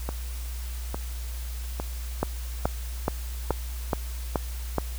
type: two click trains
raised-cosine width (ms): 1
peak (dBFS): -16 / -9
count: 5 / 7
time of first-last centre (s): 0.09-3.509 / 2.23-4.783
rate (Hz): 1.17 / 2.35
effects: added 60 Hz sine -31 dBFS peak until 4.98 s + white hiss -44 dBFS RMS until 4.98 s